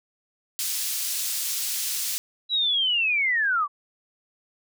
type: high-pass noise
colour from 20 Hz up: pink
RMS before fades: -28 dBFS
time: 0.59-2.18 s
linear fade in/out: 0 ms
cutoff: 4800 Hz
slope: 12 dB/octave
type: linear sweep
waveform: sine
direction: down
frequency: 3951 to 1108.7 Hz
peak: -20 dBFS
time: 2.49-3.68 s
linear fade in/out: 50 ms
effects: none